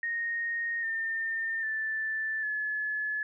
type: tone with pitch steps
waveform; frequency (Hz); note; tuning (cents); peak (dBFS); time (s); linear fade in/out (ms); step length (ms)
sine; 1859 / 1809.2 / 1760.8 / 1713.6; A#6 / A6 / A6 / A6; -5 / +48 / +1 / -46; -29; 0.03-3.23; 2; 800
effects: none